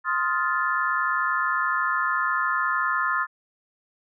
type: chord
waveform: sine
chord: F dominant seventh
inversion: second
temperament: just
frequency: 1047.7 / 1257.2 / 1396.9 / 1746.1 Hz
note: C6 / Eb6 / F6 / A6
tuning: +2 / +18 / 0 / -14 cents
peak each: -27 dBFS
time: 0.04-3.27 s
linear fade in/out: 50 ms
effects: none